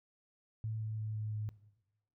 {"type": "tone with pitch steps", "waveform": "sine", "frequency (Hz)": [110, 109.18, 108.36, 107.55, 106.75], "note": ["A2", "A2", "A2", "A2", "G#2"], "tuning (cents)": [0, -13, -26, -39, 48], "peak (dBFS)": -35, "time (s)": [0.64, 1.49], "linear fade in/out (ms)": 0, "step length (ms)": 170, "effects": ["noise-tail reverb RT60 1.0 s tail -18 dB re dry"]}